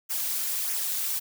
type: noise with flanger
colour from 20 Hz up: blue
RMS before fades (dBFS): -29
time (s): 0.09-1.2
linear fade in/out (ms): 20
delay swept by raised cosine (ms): 0.23 to 4.23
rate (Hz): 1.6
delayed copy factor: -0.65
effects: none